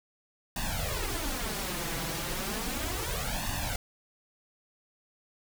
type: noise with flanger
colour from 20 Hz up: pink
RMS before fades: -33 dBFS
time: 0.56-3.76 s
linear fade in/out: 2 ms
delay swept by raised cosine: 1.1 to 6.1 ms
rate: 0.34 Hz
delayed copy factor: +1
effects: none